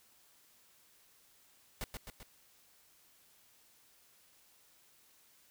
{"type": "noise with echo", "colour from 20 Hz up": "pink", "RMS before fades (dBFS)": -39, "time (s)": [1.81, 1.84], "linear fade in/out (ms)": 0, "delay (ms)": 130, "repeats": 3, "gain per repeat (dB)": -4, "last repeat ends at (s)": 2.23, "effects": ["white hiss -66 dBFS RMS until 5.5 s"]}